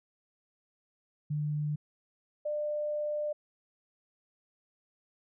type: tone pair in turn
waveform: sine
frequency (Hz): 149.3 / 597.2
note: D3 / D5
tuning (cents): +29 / +29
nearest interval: 2 octaves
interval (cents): 2400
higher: second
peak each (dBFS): -29 / -30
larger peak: first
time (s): 1.3-1.76 / 2.45-3.33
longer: second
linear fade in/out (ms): 10
effects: none